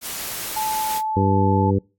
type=noise; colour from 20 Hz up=white; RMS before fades=-29 dBFS; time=0.01-1.02 s; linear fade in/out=50 ms
type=tone; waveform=sine; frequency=870 Hz; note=A5; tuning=20 cents flat; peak=-21 dBFS; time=0.56-1.71 s; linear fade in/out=10 ms
type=harmonic tone; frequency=98 Hz; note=G2; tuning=in tune; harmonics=1 / 2 / 3 / 4 / 5; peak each=-19 / -22 / -24 / -25 / -26 dBFS; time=1.16-1.79 s; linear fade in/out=10 ms
effects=noise-tail reverb RT60 0.3 s tail -25 dB re dry + AAC 64 kbps